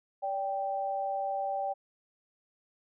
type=tone pair together; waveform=sine; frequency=576.4 / 784 Hz; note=D5 / G5; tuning=-33 / 0 cents; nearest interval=perfect fourth; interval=533 cents; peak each=-35 / -31 dBFS; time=0.22-1.74 s; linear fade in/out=20 ms; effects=none